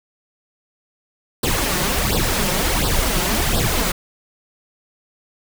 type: noise with flanger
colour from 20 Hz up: pink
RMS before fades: -19 dBFS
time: 1.43-3.92 s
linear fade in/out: 5 ms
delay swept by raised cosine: 0.22 to 5.62 ms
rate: 1.4 Hz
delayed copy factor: +0.8
effects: none